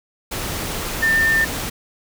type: tone in noise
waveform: sine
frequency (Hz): 1798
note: A6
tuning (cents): +37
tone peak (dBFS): -14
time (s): 1.02-1.45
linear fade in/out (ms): 10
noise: pink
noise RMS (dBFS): -26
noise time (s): 0.31-1.7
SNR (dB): +9
effects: none